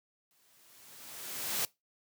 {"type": "noise with exponential growth", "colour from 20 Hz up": "white", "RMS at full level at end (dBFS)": -31, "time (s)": [0.31, 1.65], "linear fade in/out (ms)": 0, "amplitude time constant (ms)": 290, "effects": ["noise-tail reverb RT60 0.2 s tail -22 dB re dry", "high-pass 100 Hz 12 dB/octave"]}